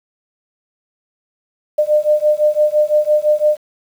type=beating tone pair; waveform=sine; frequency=600 / 605.9 Hz; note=D5 / D#5; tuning=+37 / -46 cents; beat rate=5.9 Hz; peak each=-14 dBFS; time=1.78-3.57 s; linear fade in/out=10 ms; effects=7-bit